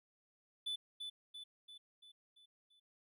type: tone with echo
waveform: triangle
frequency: 3489 Hz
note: A7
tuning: 15 cents flat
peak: -36 dBFS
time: 0.66-0.76 s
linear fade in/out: 10 ms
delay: 340 ms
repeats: 6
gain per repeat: -5 dB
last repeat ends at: 2.8 s
effects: none